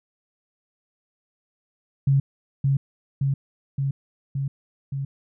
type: tone with echo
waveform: sine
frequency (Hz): 137.5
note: C#3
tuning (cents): -14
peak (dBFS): -15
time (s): 2.07-2.2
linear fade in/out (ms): 5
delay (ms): 570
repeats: 5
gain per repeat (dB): -2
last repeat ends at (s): 5.05
effects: none